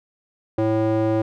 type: tone with band-pass filter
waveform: square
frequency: 110 Hz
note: A2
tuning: in tune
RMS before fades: -20 dBFS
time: 0.58-1.22 s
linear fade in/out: 5 ms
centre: 440 Hz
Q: 2.1
effects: none